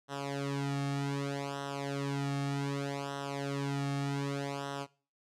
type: tone with flanger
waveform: sawtooth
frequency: 140 Hz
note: C#3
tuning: 18 cents sharp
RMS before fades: -35 dBFS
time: 0.08-4.87 s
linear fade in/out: 50 ms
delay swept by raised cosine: 0.43 to 2.03 ms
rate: 0.65 Hz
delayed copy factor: -0.9
effects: noise-tail reverb RT60 0.4 s tail -21 dB re dry + low-pass 8000 Hz 12 dB/octave